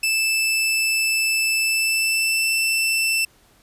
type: tone with pitch glide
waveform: sawtooth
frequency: 2637 to 2665 Hz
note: E7 to E7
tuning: 0 to +18 cents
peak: -15 dBFS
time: 0.03-3.25 s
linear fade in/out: 5 ms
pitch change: +18 cents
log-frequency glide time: 1.6-2.53 s
effects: pink hiss -56 dBFS RMS until 3.62 s + resampled to 32000 Hz